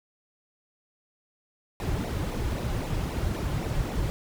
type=noise with flanger; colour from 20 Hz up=brown; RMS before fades=-29 dBFS; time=1.8-4.1 s; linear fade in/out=0 ms; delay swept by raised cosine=0.61 to 4.51 ms; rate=3.8 Hz; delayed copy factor=-0.7; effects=none